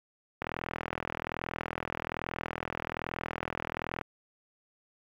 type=click train; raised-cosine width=0.5 ms; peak=-17 dBFS; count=149; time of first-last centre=0.42-4.012 s; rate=41.2 Hz; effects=high-pass 60 Hz 12 dB/octave + 9-bit